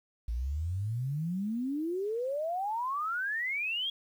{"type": "exponential sweep", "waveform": "sine", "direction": "up", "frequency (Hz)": [54.6, 3322], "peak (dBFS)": -30, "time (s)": [0.28, 3.9], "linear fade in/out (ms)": 5, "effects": ["10-bit"]}